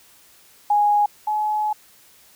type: tone pair in turn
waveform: sine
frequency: 828 / 849.8 Hz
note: G#5 / G#5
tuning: -5 / +40 cents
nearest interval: unison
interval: 45 cents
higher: second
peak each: -14 / -19 dBFS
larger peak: first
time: 0.7-1.06 / 1.27-1.73 s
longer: second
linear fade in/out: 5 ms
effects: white hiss -52 dBFS RMS until 2.35 s